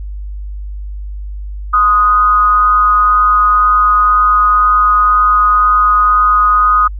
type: tone with amplitude modulation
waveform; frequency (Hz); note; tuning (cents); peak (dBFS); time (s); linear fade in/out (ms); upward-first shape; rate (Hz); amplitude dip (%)
sine; 1244.5; D#6; 0; -4; 1.73-6.88; 10; sine; 209; 55
effects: added 50 Hz sine -21 dBFS peak until 6.99 s